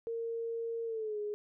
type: tone with pitch glide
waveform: sine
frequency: 460 to 417 Hz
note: A#4 to G#4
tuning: -23 to +7 cents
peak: -34 dBFS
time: 0.07-1.34 s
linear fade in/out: 0 ms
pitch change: -170 cents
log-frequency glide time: 0.85-1.19 s
effects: none